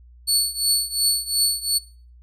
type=tone with tremolo; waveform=25% pulse; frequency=4435 Hz; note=C#8; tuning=in tune; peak=-10 dBFS; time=0.27-1.79 s; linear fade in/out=20 ms; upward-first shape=triangle; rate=2.8 Hz; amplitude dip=90%; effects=noise-tail reverb RT60 0.4 s tail -20 dB re dry + added 60 Hz sine -45 dBFS peak until 2.22 s